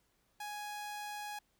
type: tone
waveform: sawtooth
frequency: 832 Hz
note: G#5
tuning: 3 cents sharp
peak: -37 dBFS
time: 0.4-1.39 s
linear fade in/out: 5 ms
effects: pink hiss -75 dBFS RMS until 1.59 s